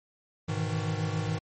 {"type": "chord", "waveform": "square", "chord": "E major seventh", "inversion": "first", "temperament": "equal with one note detuned", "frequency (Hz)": [103.83, 123.47, 155.56, 162.73], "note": ["G#2", "B2", "D#3", "E3"], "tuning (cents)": [0, 0, 0, -22], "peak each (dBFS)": [-33, -39, -33, -36], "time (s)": [0.48, 1.39], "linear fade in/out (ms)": 10, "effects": ["MP3 32 kbps"]}